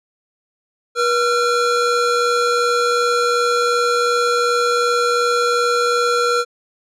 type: tone pair together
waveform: square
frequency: 482.2 / 1363.9 Hz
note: B4 / F6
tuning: -41 / -41 cents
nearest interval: octave + tritone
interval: 1800 cents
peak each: -18 dBFS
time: 0.95-6.45 s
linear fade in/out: 50 ms
effects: low-pass 7000 Hz 12 dB/octave